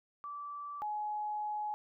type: tone pair in turn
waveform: sine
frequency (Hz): 1161 / 842.5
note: D6 / G#5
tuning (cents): -20 / +25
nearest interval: tritone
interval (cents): 555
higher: first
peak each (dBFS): -40 / -34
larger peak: second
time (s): 0.24-0.82 / 0.82-1.74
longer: second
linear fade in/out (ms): 0
effects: none